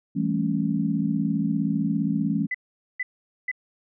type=chord; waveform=sine; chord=A dominant seventh; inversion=second; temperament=equal with one note detuned; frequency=164.81 / 200.1 / 220 / 277.2 Hz; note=E3 / G3 / A3 / C#4; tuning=0 / +36 / 0 / 0 cents; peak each=-27 dBFS; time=0.15-2.47 s; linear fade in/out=20 ms
type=tone bursts; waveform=sine; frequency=2003 Hz; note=B6; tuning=24 cents sharp; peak=-24 dBFS; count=3; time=2.51-3.515 s; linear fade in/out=5 ms; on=35 ms; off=450 ms
effects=none